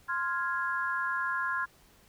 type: chord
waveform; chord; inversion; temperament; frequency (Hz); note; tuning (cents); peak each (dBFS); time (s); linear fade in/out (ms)
sine; F minor; second; equal; 1046.5 / 1396.9 / 1661.2; C6 / F6 / Ab6; 0 / 0 / 0; -33; 0.08-1.66; 20
effects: pink hiss -61 dBFS RMS until 2.08 s